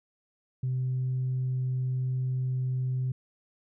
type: tone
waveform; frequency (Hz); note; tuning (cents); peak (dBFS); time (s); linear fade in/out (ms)
sine; 128.5; C3; -31; -25; 0.63-3.12; 5
effects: tanh soft clip ceiling -23 dBFS